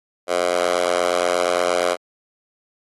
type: tone with high-pass filter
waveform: 10% pulse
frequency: 88.5 Hz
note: F2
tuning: 23 cents sharp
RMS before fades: -20 dBFS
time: 0.27-1.97 s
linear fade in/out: 50 ms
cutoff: 600 Hz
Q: 2.6
effects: AAC 32 kbps